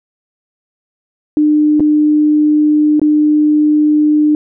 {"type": "tone with dropouts", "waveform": "sine", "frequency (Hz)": 301.3, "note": "D4", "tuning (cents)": 44, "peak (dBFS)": -7, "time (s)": [1.37, 4.35], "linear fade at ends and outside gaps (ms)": 1, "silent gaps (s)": [[1.797, 1.804], [2.996, 3.016]], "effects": []}